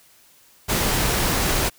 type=noise; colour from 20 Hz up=pink; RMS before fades=-21 dBFS; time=0.68-1.7 s; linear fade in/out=20 ms; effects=white hiss -54 dBFS RMS until 1.78 s